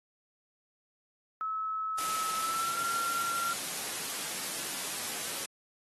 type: tone with pitch glide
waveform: sine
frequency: 1296 to 1373.1 Hz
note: E6 to F6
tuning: -30 to -30 cents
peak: -31 dBFS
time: 1.41-3.53 s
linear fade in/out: 0 ms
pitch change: +100 cents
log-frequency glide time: 2.35-2.8 s
type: noise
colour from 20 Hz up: white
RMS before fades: -36 dBFS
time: 1.98-5.46 s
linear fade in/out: 5 ms
effects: high-pass 150 Hz 12 dB/octave + AAC 32 kbps